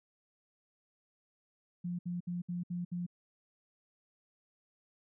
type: tone bursts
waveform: sine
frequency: 175.8 Hz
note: F3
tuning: 12 cents sharp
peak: -34 dBFS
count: 6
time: 1.84-3.065 s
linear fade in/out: 10 ms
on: 150 ms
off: 65 ms
effects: none